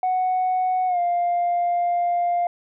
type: tone with pitch glide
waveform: sine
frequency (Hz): 740 to 700.1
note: F#5 to F5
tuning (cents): 0 to +4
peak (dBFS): -17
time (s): 0.03-2.47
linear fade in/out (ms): 2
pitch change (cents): -96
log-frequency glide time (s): 0.87-0.99
effects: tanh soft clip ceiling -16 dBFS